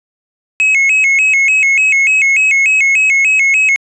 triangle tone with vibrato, 2360 Hz, D7, 8 cents sharp, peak -6 dBFS, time 0.6-3.76 s, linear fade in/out 0 ms, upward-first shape square, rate 3.4 Hz, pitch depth 140 cents each way, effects resampled to 22050 Hz

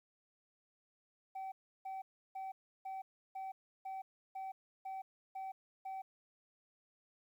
sine tone bursts, 767 Hz, G5, 38 cents flat, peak -38 dBFS, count 10, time 1.35-6.02 s, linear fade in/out 10 ms, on 170 ms, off 330 ms, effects tanh soft clip ceiling -40 dBFS + 12-bit

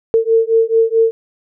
sine beating tone pair, 449.9 / 454.5 Hz, A4 / A#4, +39 / -44 cents, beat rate 4.6 Hz, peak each -13 dBFS, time 0.14-1.11 s, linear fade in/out 0 ms, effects none

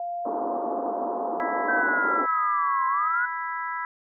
sine tone, 697 Hz, F5, 4 cents flat, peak -28 dBFS, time 0-1.82 s, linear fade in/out 2 ms
pink band-pass noise, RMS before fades -31 dBFS, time 0.25-2.26 s, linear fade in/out 5 ms, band 250 to 1100 Hz, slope 48 dB/octave
harmonic tone, 329.6 Hz, E4, in tune, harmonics 3 / 4 / 5 / 6, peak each -31 / -33 / -35 / -37 dBFS, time 1.4-3.85 s, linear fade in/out 0 ms
sine linear two-way sweep, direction down then up, 1568 to 1044 to 1491 Hz, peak -22 dBFS, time 1.68-3.26 s, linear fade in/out 10 ms, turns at 2.87 s
effects none

